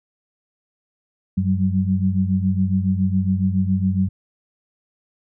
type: tone cluster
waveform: sine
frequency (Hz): 95 / 185.8 / 193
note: F#2 / F#3 / G3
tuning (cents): +46 / +7 / -27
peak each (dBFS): -21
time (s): 1.37-4.09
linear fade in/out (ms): 10
effects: none